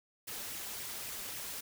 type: noise with flanger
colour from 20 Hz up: white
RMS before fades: -42 dBFS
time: 0.27-1.61 s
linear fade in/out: 10 ms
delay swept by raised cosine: 0.35 to 5.15 ms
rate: 3.7 Hz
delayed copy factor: +0.5
effects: none